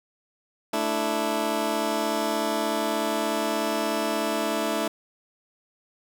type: chord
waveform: 15% pulse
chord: A suspended fourth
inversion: none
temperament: just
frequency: 220 / 293.3 / 330 Hz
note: A3 / D4 / E4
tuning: 0 / -2 / +2 cents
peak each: -23 dBFS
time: 0.73-4.88 s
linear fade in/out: 5 ms
effects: none